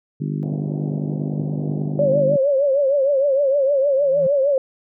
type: harmonic tone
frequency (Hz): 50.1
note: G1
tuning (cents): +38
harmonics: 3 / 4 / 5 / 6 / 7 / 8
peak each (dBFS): -23 / -28 / -30 / -34 / -36 / -39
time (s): 0.2-2.37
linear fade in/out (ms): 10
type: band-pass noise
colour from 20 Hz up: pink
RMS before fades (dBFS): -34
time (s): 0.43-2.19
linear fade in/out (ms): 0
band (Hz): 110 to 710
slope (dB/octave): 48
type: tone with vibrato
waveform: sine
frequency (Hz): 554.4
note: C#5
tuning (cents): 0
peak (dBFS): -14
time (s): 1.99-4.58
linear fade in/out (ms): 2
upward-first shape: triangle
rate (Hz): 6.5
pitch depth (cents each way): 110
type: tone with exponential growth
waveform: triangle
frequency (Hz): 164.81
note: E3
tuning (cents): 0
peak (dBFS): -23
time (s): 3.92-4.27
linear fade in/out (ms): 5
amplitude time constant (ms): 74
effects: none